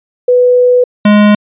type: tone pair in turn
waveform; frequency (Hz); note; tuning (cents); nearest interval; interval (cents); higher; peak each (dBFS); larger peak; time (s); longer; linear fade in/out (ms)
sine / square; 495.3 / 208.2; B4 / G#3; +5 / +5; octave + minor third; 1500; first; -4; neither; 0.28-0.84 / 1.05-1.35; first; 5
effects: resampled to 8000 Hz